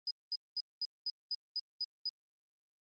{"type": "tone bursts", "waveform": "sine", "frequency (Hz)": 4980, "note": "D#8", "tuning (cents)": 1, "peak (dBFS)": -33, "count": 9, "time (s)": [0.07, 2.092], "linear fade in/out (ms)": 2, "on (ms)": 38, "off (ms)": 210, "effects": ["Opus 24 kbps"]}